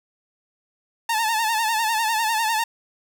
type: tone with vibrato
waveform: sawtooth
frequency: 892 Hz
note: A5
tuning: 23 cents sharp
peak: -16 dBFS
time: 1.09-2.64 s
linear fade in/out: 5 ms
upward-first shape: sine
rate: 10 Hz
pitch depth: 75 cents each way
effects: none